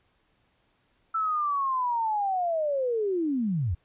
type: linear sweep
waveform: sine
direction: down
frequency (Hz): 1331 to 73.42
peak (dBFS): -24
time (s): 1.14-3.75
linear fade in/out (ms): 10
effects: pink hiss -69 dBFS RMS until 3.84 s + resampled to 8000 Hz